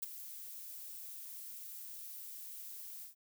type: noise with ADSR envelope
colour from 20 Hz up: violet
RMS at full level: -36 dBFS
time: 0.02-3.15 s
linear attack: 10 ms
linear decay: 20 ms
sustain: -12 dB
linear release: 120 ms
effects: none